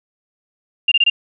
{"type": "tone bursts", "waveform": "sine", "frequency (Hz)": 2794, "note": "F7", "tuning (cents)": 0, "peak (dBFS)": -10, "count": 4, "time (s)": [0.88, 1.1], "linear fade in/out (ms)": 5, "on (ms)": 37, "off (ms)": 24, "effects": []}